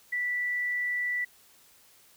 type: tone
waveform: sine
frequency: 1966 Hz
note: B6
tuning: 8 cents flat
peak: -27 dBFS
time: 0.12-1.25 s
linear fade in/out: 10 ms
effects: white hiss -59 dBFS RMS until 2.16 s